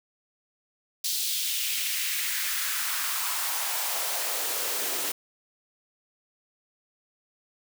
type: noise with high-pass filter sweep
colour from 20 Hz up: white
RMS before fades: -29 dBFS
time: 1.04-5.12 s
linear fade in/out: 5 ms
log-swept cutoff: 4100 to 330 Hz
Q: 1.9
effects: none